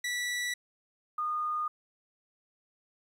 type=tone pair in turn; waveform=sawtooth / sine; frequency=1956 / 1224.8 Hz; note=B6 / D#6; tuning=-17 / -28 cents; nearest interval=minor sixth; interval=811 cents; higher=first; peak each=-27 / -29 dBFS; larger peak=first; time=0.04-0.54 / 1.18-1.68 s; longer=neither; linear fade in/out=5 ms; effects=low-pass 11000 Hz 12 dB/octave + 11-bit